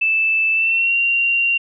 sine tone with pitch glide, 2637 to 2762 Hz, E7 to F7, 0 to -20 cents, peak -14 dBFS, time 0.01-1.58 s, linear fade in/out 10 ms, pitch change +80 cents, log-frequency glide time 0.53-0.96 s, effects none

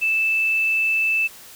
sine tone, 2637 Hz, E7, in tune, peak -17 dBFS, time 0.01-1.28 s, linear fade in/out 20 ms, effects white hiss -43 dBFS RMS until 1.55 s

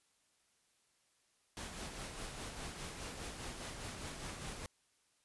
pink noise with tremolo, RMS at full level -44 dBFS, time 1.57-4.66 s, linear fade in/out 0 ms, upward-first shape sine, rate 4.9 Hz, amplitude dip 40%, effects white hiss -75 dBFS RMS until 5.24 s + resampled to 24000 Hz

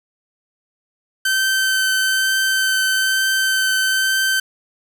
sawtooth tone with vibrato, 1542 Hz, G6, 29 cents flat, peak -12 dBFS, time 1.25-4.4 s, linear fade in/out 5 ms, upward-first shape triangle, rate 1.1 Hz, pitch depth 10 cents each way, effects none

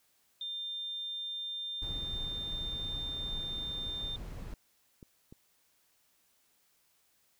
sine tone, 3600 Hz, A7, 39 cents sharp, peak -36 dBFS, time 0.41-4.16 s, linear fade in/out 2 ms
brown noise, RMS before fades -42 dBFS, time 1.82-4.54 s, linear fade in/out 2 ms
clicks, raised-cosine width 3 ms, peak -37 dBFS, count 5, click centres 2.477 / 3.513 / 3.563 / 5.028 / 5.325 s
effects white hiss -71 dBFS RMS until 7.39 s

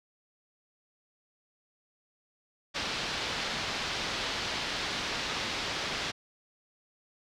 white low-pass noise, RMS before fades -34 dBFS, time 2.74-6.12 s, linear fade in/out 20 ms, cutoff 4700 Hz, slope 24 dB/octave, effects none

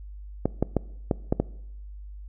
clicks, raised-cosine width 2 ms, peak -8 dBFS, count 6, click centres 0.456 / 0.626 / 0.767 / 1.112 / 1.325 / 1.4 s, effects noise-tail reverb RT60 0.8 s tail -21 dB re dry + added 50 Hz sine -38 dBFS peak until 2.28 s

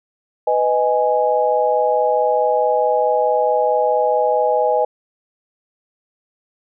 sine chord, G# minor, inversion first, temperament just, 498.4 / 623 / 830.6 Hz, B4 / D#5 / G#5, +16 / +2 / 0 cents, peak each -18 dBFS, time 0.47-4.85 s, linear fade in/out 5 ms, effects none

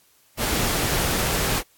pink noise, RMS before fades -23 dBFS, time 0.37-1.63 s, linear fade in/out 50 ms, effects white hiss -59 dBFS RMS until 1.77 s + AAC 64 kbps

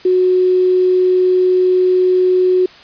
sine tone with quantisation, 367.2 Hz, F#4, 13 cents flat, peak -9 dBFS, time 0.05-2.66 s, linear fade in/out 5 ms, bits 6, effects white hiss -40 dBFS RMS until 2.83 s + resampled to 11025 Hz

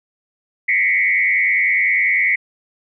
sine tone with frequency modulation, 2108 Hz, C7, 12 cents sharp, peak -13 dBFS, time 0.68-2.36 s, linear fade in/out 10 ms, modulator 89.9 Hz, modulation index 1.8, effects none

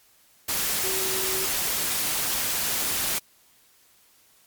sine tone in noise, 379.5 Hz, F#4, 44 cents sharp, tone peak -32 dBFS, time 0.83-1.46 s, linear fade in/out 10 ms, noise white, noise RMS -26 dBFS, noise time 0.48-3.19 s, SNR -9 dB, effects white hiss -59 dBFS RMS until 4.46 s + MP3 96 kbps

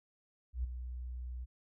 sine tone with ADSR envelope, 61.74 Hz, B1, in tune, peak -30 dBFS, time 0.53-1.46 s, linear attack 110 ms, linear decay 12 ms, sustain -9 dB, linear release 27 ms, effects none

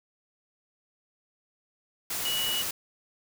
sine tone in noise, 2929 Hz, F#7, 18 cents flat, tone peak -28 dBFS, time 2.25-2.62 s, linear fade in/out 5 ms, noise white, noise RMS -32 dBFS, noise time 2.1-2.71 s, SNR +1 dB, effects none

